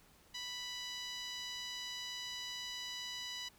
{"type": "tone with band-pass filter", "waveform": "10% pulse", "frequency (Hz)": 987.8, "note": "B5", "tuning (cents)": 0, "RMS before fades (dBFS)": -44, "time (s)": [0.34, 3.49], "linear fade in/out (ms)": 10, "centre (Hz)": 3800, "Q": 0.96, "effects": ["pink hiss -65 dBFS RMS until 3.58 s"]}